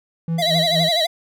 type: tone with tremolo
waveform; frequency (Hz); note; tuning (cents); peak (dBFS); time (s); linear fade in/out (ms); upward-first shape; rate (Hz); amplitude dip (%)
triangle; 165.3; E3; +5; -16; 0.28-0.89; 2; sine; 4.3; 90
type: tone with vibrato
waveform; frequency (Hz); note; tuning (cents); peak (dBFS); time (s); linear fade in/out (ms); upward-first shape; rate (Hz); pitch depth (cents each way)
square; 659.3; E5; 0; -20; 0.38-1.07; 10; sine; 12; 110
type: tone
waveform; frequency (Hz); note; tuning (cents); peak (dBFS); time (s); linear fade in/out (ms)
sine; 3926; B7; -11; -18; 0.42-1.06; 5
effects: none